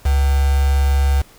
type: tone with quantisation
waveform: sine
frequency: 69.3 Hz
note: C#2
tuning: in tune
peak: -12 dBFS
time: 0.05-1.22 s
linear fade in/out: 10 ms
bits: 4
effects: pink hiss -47 dBFS RMS until 1.38 s